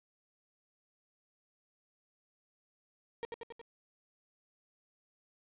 35% pulse tone with echo, 464.9 Hz, A#4, 5 cents flat, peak -34 dBFS, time 3.23-3.25 s, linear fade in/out 0 ms, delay 91 ms, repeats 4, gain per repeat -3 dB, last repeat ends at 3.614 s, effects resampled to 8000 Hz + 11-bit

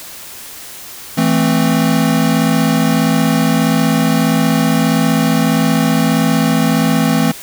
square chord, A minor, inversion second, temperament equal, 164.81 / 220 / 261.6 Hz, E3 / A3 / C4, 0 / 0 / 0 cents, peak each -16 dBFS, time 1.17-7.32 s, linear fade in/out 10 ms, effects white hiss -32 dBFS RMS until 7.42 s

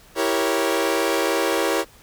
sawtooth chord, E diminished seventh, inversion none, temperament equal with one note detuned, 329.6 / 392 / 470.5 / 554.4 Hz, E4 / G4 / Bb4 / Db5, 0 / 0 / +16 / 0 cents, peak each -21 dBFS, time 0.15-1.85 s, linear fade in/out 50 ms, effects pink hiss -50 dBFS RMS until 2.02 s

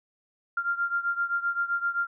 sine beating tone pair, 1390 / 1397.7 Hz, F6 / F6, -9 / +1 cents, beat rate 7.7 Hz, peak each -27 / -30 dBFS, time 0.57-2.07 s, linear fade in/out 5 ms, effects none

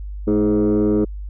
sine tone with frequency modulation, 316 Hz, D#4, 27 cents sharp, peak -12 dBFS, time 0.27-1.05 s, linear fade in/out 10 ms, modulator 102 Hz, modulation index 1.3, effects tanh soft clip ceiling -12 dBFS + added 50 Hz sine -27 dBFS peak until 1.29 s

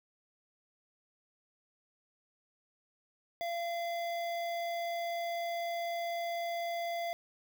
square tone with notch filter, 684 Hz, F5, 36 cents flat, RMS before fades -36 dBFS, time 3.41-7.13 s, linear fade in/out 0 ms, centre 8800 Hz, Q 0.71, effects 10-bit

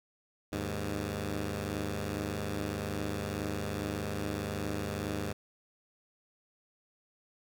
10% pulse tone pair together, 76.95 / 101.8 Hz, D#2 / G#2, -19 / -34 cents, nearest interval perfect fourth, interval 485 cents, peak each -29 / -27 dBFS, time 0.52-5.33 s, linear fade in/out 10 ms, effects none

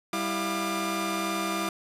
sawtooth tone cluster, 196.3 / 329.8 / 703 / 1197 Hz, G3 / E4 / F5 / D6, +3 / +1 / +11 / +33 cents, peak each -30 / -28 / -32 / -28 dBFS, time 0.13-1.69 s, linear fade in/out 2 ms, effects resampled to 32000 Hz

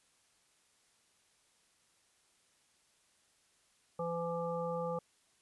harmonic tone, 169.2 Hz, E3, 45 cents sharp, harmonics 1 / 3 / 5 / 7, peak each -41 / -36 / -43 / -43 dBFS, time 3.99-4.99 s, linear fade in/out 5 ms, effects white hiss -71 dBFS RMS until 5.41 s + resampled to 24000 Hz

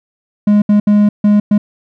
triangle tone bursts at uneven times, 207.4 Hz, G#3, 2 cents flat, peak -4 dBFS, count 5, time 0.47-0.62 / 0.69-0.8 / 0.87-1.09 / 1.24-1.4 / 1.51-1.58 s, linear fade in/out 5 ms, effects none

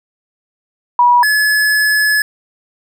sine / square tone pair in turn, 970 / 1709 Hz, B5 / G#6, -31 / +49 cents, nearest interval minor seventh, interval 980 cents, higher second, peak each -6 / -11 dBFS, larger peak first, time 0.99-1.23 / 1.23-2.22 s, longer second, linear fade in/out 2 ms, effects none

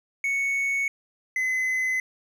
triangle tone pair in turn, 2217 / 2034 Hz, C#7 / C7, 0 / -50 cents, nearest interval minor second, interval 150 cents, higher first, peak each -21 dBFS, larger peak neither, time 0.24-0.88 / 1.36-2 s, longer neither, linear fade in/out 2 ms, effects none

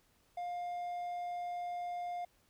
triangle tone, 706 Hz, F5, 19 cents sharp, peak -35 dBFS, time 0.37-2.25 s, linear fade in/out 5 ms, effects pink hiss -71 dBFS RMS until 2.49 s

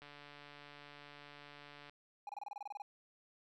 click train, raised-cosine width 0.3 ms, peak -38 dBFS, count 273, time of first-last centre 0.02-1.896 s, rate 145 Hz
triangle tone bursts, 820 Hz, G#5, 22 cents flat, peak -40 dBFS, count 12, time 2.27-2.82 s, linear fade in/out 2 ms, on 22 ms, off 26 ms
effects none

